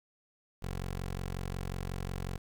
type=tone; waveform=15% pulse; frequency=45.52 Hz; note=F#1; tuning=28 cents flat; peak=-29 dBFS; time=0.62-2.38 s; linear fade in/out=10 ms; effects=10-bit